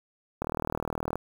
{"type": "click train", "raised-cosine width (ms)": 1, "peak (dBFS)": -16, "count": 30, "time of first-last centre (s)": [0.42, 1.156], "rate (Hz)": 39.4, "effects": ["7-bit"]}